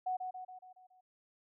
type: tone with echo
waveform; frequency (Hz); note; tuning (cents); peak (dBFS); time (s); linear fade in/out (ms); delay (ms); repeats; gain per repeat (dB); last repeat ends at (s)
sine; 740; F#5; 0; -32; 0.06-0.17; 10; 140; 6; -5; 1.01
effects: none